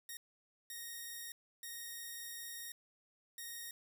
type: tone bursts at uneven times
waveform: 5% pulse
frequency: 1864.7 Hz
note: A#6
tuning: in tune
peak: -34 dBFS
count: 4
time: 0.09-0.17 / 0.7-1.32 / 1.63-2.72 / 3.38-3.71 s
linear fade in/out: 2 ms
effects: 11-bit